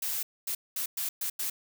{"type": "noise bursts at uneven times", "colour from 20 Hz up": "blue", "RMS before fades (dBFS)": -32, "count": 6, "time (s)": [[0.02, 0.23], [0.47, 0.55], [0.76, 0.86], [0.97, 1.09], [1.21, 1.3], [1.39, 1.5]], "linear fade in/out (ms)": 5, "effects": []}